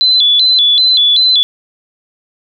sine tone with vibrato, 3729 Hz, A#7, in tune, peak -6 dBFS, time 0.01-1.43 s, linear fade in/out 0 ms, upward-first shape square, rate 2.6 Hz, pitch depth 140 cents each way, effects none

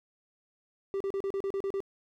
triangle tone bursts, 392 Hz, G4, in tune, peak -27 dBFS, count 9, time 0.94-1.804 s, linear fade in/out 0 ms, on 64 ms, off 36 ms, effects none

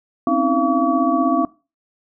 sine tone cluster, 258.2 / 274.2 / 317.8 / 685 / 1138 Hz, C4 / C#4 / D#4 / F5 / C#6, -23 / -19 / +37 / -34 / +45 cents, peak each -21 dBFS, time 0.27-1.45 s, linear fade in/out 2 ms, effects noise-tail reverb RT60 0.3 s tail -20 dB re dry

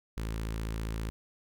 sawtooth tone with notch filter, 55 Hz, A1, in tune, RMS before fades -35 dBFS, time 0.17-1.1 s, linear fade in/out 0 ms, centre 700 Hz, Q 1.9, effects none

